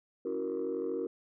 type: chord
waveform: sine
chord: F# dominant seventh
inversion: second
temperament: equal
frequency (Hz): 277.2 / 329.6 / 370 / 466.2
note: C#4 / E4 / F#4 / A#4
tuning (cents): 0 / 0 / 0 / 0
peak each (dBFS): -39 / -38 / -35 / -34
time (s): 0.25-1.07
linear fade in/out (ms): 5
effects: tanh soft clip ceiling -26 dBFS